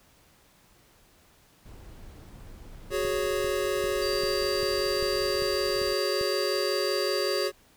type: noise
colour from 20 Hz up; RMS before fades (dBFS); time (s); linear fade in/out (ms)
brown; -45; 1.65-5.94; 10
type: chord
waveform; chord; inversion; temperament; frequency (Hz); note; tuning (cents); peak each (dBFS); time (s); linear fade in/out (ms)
square; F# suspended second; none; equal; 370 / 415.3 / 554.4; F#4 / G#4 / C#5; 0 / 0 / 0; -31; 2.9-7.52; 50
type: click train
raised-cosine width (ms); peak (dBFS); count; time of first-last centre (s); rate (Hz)
5; -29; 9; 3.05-6.212; 2.53
type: tone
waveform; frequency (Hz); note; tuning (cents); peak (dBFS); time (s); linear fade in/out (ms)
sine; 4699; D8; 0; -32; 4.01-7.48; 20
effects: pink hiss -60 dBFS RMS until 7.76 s